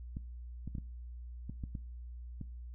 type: clicks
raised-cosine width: 5 ms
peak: -28 dBFS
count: 8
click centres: 0.169 / 0.676 / 0.752 / 0.783 / 1.496 / 1.638 / 1.752 / 2.413 s
effects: noise-tail reverb RT60 0.4 s tail -20 dB re dry + added 60 Hz sine -43 dBFS peak until 2.74 s